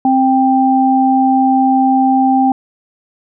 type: tone pair together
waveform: sine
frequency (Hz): 263 / 788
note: C4 / G5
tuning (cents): +9 / +9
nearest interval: octave + perfect fifth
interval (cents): 1900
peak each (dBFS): -11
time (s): 0.05-2.52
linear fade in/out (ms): 2
effects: none